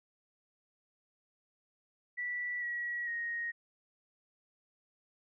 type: tone with pitch steps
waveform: sine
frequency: 1959 / 1920 / 1872 Hz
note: B6 / B6 / A#6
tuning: -15 / -49 / +7 cents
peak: -34 dBFS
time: 2.17-3.52 s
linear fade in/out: 20 ms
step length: 450 ms
effects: none